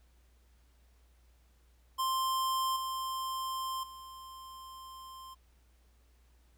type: tone with level steps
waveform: square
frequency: 1050 Hz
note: C6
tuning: 6 cents sharp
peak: -30 / -35 / -47 dBFS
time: 1.98-5.35 s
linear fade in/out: 20 ms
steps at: 2.76 / 3.83 s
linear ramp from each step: 5 ms
effects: added 60 Hz sine -62 dBFS peak until 6.57 s + pink hiss -72 dBFS RMS until 6.57 s